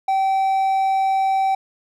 triangle tone, 772 Hz, G5, 27 cents flat, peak -14 dBFS, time 0.08-1.55 s, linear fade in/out 5 ms, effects none

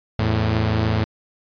sawtooth tone pair together, 83.5 / 110 Hz, E2 / A2, +23 / 0 cents, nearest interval perfect fourth, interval 477 cents, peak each -19 / -15 dBFS, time 0.19-1.04 s, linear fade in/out 0 ms, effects resampled to 11025 Hz

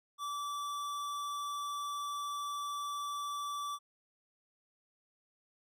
sine tone with hard clipping, 1159 Hz, D6, 23 cents flat, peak -38 dBFS, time 0.18-3.79 s, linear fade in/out 50 ms, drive 17 dB, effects none

